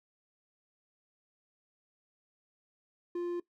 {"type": "tone", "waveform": "triangle", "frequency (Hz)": 349.2, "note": "F4", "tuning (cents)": 0, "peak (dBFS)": -30, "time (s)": [3.15, 3.4], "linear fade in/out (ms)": 5, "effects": ["noise-tail reverb RT60 0.1 s tail -19 dB re dry"]}